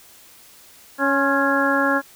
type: harmonic tone with a mistuned harmonic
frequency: 277.2 Hz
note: C#4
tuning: in tune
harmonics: 1 / 2 / 3 / 4 / 5 / 6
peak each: -22 / -23 / -27 / -25 / -23 / -22 dBFS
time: 0.98-2.02 s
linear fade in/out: 50 ms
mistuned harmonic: 4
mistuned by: -50 cents
effects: white hiss -48 dBFS RMS until 2.15 s

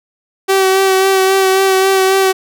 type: tone with vibrato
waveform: sawtooth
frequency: 382.9 Hz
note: G4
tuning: 41 cents flat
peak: -5 dBFS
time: 0.48-2.33 s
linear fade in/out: 20 ms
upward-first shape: sine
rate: 3.7 Hz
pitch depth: 21 cents each way
effects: none

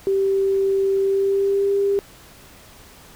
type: tone with pitch glide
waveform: sine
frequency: 389.8 to 398.7 Hz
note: G4 to G4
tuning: -10 to +29 cents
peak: -16 dBFS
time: 0.07-1.99 s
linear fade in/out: 0 ms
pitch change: +39 cents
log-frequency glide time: 1.01-1.74 s
effects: pink hiss -46 dBFS RMS until 3.15 s

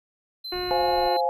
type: tone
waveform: triangle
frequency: 4076 Hz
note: C8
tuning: 46 cents flat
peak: -31 dBFS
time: 0.44-1.21 s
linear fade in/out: 10 ms
type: harmonic tone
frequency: 360.3 Hz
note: F#4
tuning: 46 cents flat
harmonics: 1 / 2 / 3 / 4 / 5 / 6 / 7 / 8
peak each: -29 / -35 / -39 / -41 / -43 / -45 / -46 / -47 dBFS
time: 0.52-1.17 s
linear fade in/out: 5 ms
type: noise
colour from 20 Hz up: brown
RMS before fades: -43 dBFS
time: 0.53-1.08 s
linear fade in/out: 5 ms
type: chord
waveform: sine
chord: F minor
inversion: second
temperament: just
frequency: 523.8 / 698.5 / 838.1 Hz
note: C5 / F5 / Ab5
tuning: +2 / 0 / +16 cents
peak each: -25 / -26 / -24 dBFS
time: 0.71-1.29 s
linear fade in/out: 0 ms
effects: none

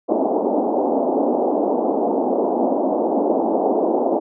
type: band-pass noise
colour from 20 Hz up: pink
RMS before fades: -19 dBFS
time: 0.08-4.2 s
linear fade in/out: 20 ms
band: 240 to 840 Hz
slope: 48 dB/octave
effects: none

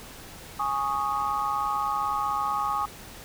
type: chord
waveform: sine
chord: Ab suspended fourth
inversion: none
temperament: equal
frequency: 830.6 / 1108.7 / 1244.5 Hz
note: Ab5 / Db6 / Eb6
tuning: 0 / 0 / 0 cents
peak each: -29 dBFS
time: 0.59-2.86 s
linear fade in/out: 10 ms
effects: pink hiss -44 dBFS RMS until 3.24 s

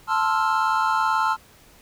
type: chord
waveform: triangle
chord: F major seventh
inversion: first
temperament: equal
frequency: 880 / 1046.5 / 1318.5 / 1396.9 Hz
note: A5 / C6 / E6 / F6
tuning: 0 / 0 / 0 / 0 cents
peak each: -21 / -23 / -23 / -24 dBFS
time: 0.07-1.37 s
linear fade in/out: 50 ms
effects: pink hiss -52 dBFS RMS until 1.81 s

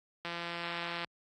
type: click train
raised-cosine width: 0.3 ms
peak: -22 dBFS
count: 137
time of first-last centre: 0.25-1.045 s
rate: 171 Hz
effects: high-pass 100 Hz 12 dB/octave + AAC 32 kbps

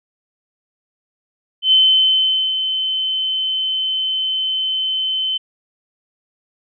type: tone with ADSR envelope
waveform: sine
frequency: 3064 Hz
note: G7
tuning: 40 cents flat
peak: -8 dBFS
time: 1.62-5.38 s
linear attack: 100 ms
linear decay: 810 ms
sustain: -9 dB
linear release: 13 ms
effects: none

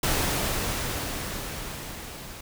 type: noise with level ramp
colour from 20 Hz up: pink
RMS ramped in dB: -24 to -41 dBFS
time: 0.03-2.41 s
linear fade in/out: 5 ms
effects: none

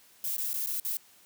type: noise with dropouts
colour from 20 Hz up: violet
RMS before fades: -32 dBFS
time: 0.24-0.97 s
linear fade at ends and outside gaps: 1 ms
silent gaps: 0.366-0.381 / 0.532-0.54 / 0.661-0.671 / 0.8-0.849 s
effects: white hiss -59 dBFS RMS until 1.25 s + high-pass 80 Hz 12 dB/octave

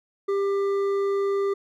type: tone with hard clipping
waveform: sine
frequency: 396.7 Hz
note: G4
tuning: 21 cents sharp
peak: -23 dBFS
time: 0.28-1.54 s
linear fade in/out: 10 ms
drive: 7 dB
effects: none

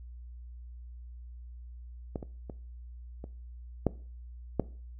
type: clicks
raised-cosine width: 2 ms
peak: -20 / -26 / -26 / -28 / -11 / -12 dBFS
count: 6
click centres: 2.158 / 2.228 / 2.498 / 3.241 / 3.867 / 4.597 s
effects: noise-tail reverb RT60 0.4 s tail -19 dB re dry + added 60 Hz sine -43 dBFS peak until 4.99 s

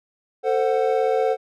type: chord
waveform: triangle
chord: F# diminished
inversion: first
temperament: equal with one note detuned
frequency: 446.7 / 523.3 / 740 Hz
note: A4 / C5 / F#5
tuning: +26 / 0 / 0 cents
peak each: -19 / -20 / -22 dBFS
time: 0.43-1.37 s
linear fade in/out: 50 ms
effects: none

